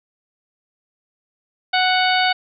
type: harmonic tone with a mistuned harmonic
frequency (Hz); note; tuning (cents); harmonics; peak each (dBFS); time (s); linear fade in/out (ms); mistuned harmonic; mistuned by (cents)
740; F#5; 0; 1 / 2 / 3 / 4 / 5 / 6; -18 / -21 / -23 / -24 / -25 / -26; 1.73-2.33; 10; 6; +18
effects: none